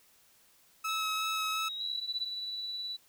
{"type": "tone with vibrato", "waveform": "30% pulse", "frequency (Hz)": 1294, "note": "E6", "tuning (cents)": -32, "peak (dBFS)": -29, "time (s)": [0.84, 1.69], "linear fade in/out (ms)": 10, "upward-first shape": "sine", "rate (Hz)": 2.8, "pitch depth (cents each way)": 13}
{"type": "tone with pitch glide", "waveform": "sine", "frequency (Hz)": [3808, 3967], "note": ["A#7", "B7"], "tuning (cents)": [36, 7], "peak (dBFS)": -36, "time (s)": [0.88, 2.26], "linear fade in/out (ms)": 10, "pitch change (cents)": 71, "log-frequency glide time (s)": [1.75, 2.07]}
{"type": "tone with tremolo", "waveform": "sine", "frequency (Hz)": 3951, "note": "B7", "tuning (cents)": 0, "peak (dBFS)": -34, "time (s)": [1.79, 2.97], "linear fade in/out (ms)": 20, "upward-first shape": "sine", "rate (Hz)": 19, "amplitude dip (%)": 25}
{"effects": ["white hiss -64 dBFS RMS until 3.08 s"]}